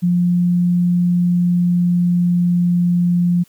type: tone with pitch glide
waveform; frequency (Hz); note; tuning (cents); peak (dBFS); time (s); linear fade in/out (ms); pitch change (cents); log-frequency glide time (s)
sine; 176.2 to 175.19; F3 to F3; +16 to +6; -12; 0.02-3.44; 20; -10; 1.06-3.2
effects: white hiss -54 dBFS RMS until 3.48 s